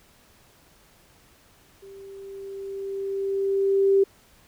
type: tone with level ramp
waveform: sine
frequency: 392 Hz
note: G4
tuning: in tune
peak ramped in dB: -42 to -14 dBFS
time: 1.82-4.04 s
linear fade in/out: 10 ms
effects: pink hiss -57 dBFS RMS until 4.47 s